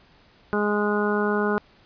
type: harmonic tone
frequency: 207.7 Hz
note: G#3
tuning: in tune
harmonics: 1 / 2 / 3 / 4 / 5 / 6 / 7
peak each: -25 / -24 / -33 / -32 / -32 / -32 / -29 dBFS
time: 0.53-1.58 s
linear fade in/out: 0 ms
effects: pink hiss -56 dBFS RMS until 1.85 s + resampled to 11025 Hz